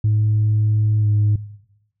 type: tone with pitch glide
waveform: sine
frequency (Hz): 107 to 104.86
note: A2 to G#2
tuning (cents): -48 to +17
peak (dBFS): -12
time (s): 0.04-1.36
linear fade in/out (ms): 5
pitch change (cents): -35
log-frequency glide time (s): 1-1.07
effects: noise-tail reverb RT60 0.9 s tail -18 dB re dry + tanh soft clip ceiling -11 dBFS